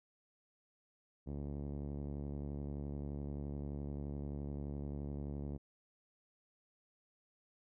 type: tone with low-pass filter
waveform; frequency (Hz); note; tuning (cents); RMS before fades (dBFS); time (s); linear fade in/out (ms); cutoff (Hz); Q
5% pulse; 71.6; D2; -43; -42; 1.26-5.58; 20; 230; 0.59
effects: none